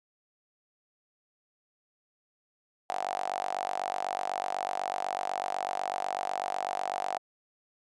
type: tone with high-pass filter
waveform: sawtooth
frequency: 48.04 Hz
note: G1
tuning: 34 cents flat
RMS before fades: -33 dBFS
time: 2.89-7.18 s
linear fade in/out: 10 ms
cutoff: 740 Hz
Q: 9.6
effects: resampled to 22050 Hz